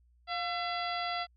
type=harmonic tone with a mistuned harmonic; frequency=675 Hz; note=E5; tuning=41 cents sharp; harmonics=1 / 2 / 3 / 4 / 5 / 6 / 7; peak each=-35 / -38 / -40 / -45 / -42 / -47 / -43 dBFS; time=0.27-1.27 s; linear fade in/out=50 ms; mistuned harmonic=1; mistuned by=+75 cents; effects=added 60 Hz sine -62 dBFS peak until 1.36 s